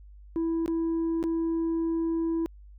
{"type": "tone with dropouts", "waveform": "sine", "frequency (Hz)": 329.6, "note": "E4", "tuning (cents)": 0, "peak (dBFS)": -22, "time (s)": [0.36, 2.46], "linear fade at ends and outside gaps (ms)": 0, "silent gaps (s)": [[0.66, 0.679], [1.228, 1.239]], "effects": ["tanh soft clip ceiling -24 dBFS", "added 50 Hz sine -46 dBFS peak until 2.78 s"]}